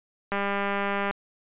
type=click train; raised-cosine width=0.5 ms; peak=-13 dBFS; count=159; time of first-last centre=0.32-1.11 s; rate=200 Hz; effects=resampled to 8000 Hz